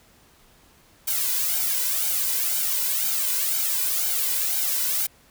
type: noise with flanger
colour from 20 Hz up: blue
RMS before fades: -24 dBFS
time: 1.07-5.07 s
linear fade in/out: 10 ms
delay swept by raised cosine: 1.3 to 2.03 ms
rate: 2 Hz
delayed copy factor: +1
effects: pink hiss -56 dBFS RMS until 5.3 s